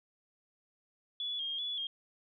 sine tone with vibrato, 3322 Hz, G#7, in tune, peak -34 dBFS, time 1.2-1.87 s, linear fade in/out 2 ms, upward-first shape square, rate 2.6 Hz, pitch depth 50 cents each way, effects none

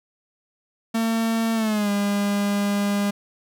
45% pulse tone with pitch glide, 226.2 to 202.7 Hz, A3 to G#3, +48 to -42 cents, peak -20 dBFS, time 0.94-3.11 s, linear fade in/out 10 ms, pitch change -190 cents, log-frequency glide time 1.54-1.9 s, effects none

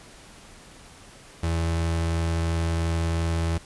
35% pulse tone, 82.9 Hz, E2, 10 cents sharp, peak -21 dBFS, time 1.43-3.58 s, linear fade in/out 5 ms, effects pink hiss -48 dBFS RMS until 3.65 s + resampled to 24000 Hz

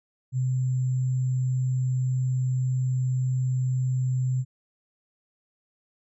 sine tone with sample-and-hold, 128.7 Hz, C3, 28 cents flat, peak -22 dBFS, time 0.32-4.45 s, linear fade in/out 50 ms, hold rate 7350 Hz, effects resampled to 24000 Hz

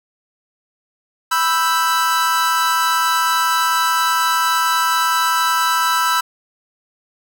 45% pulse chord, E minor, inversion second, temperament equal, 987.8 / 1318.5 / 1568 Hz, B5 / E6 / G6, 0 / 0 / 0 cents, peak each -19 / -17 / -23 dBFS, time 1.31-6.21 s, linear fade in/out 10 ms, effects none

